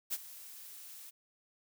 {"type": "noise with ADSR envelope", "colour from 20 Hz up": "blue", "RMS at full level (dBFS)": -33, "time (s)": [0.1, 1.11], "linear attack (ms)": 32, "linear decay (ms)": 39, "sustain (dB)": -17, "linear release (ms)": 21, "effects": []}